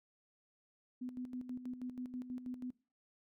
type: tone with tremolo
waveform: sine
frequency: 250.7 Hz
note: B3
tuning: 26 cents sharp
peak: -39 dBFS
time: 1.01-2.71 s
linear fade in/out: 10 ms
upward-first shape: square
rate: 6.2 Hz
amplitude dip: 65%
effects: noise-tail reverb RT60 0.4 s tail -23 dB re dry